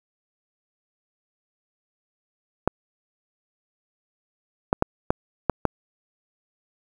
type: clicks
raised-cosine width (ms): 1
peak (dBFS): -4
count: 6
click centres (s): 2.676 / 4.729 / 4.824 / 5.105 / 5.497 / 5.653
effects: 7-bit